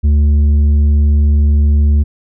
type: tone with tanh clipping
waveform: sine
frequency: 73.42 Hz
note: D2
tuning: in tune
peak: -8 dBFS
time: 0.03-2.04 s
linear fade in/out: 20 ms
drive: 6 dB
effects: none